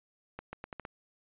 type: accelerating click train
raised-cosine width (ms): 0.5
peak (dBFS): -25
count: 6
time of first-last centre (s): 0.39-0.852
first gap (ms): 140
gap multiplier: 0.79
effects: resampled to 8000 Hz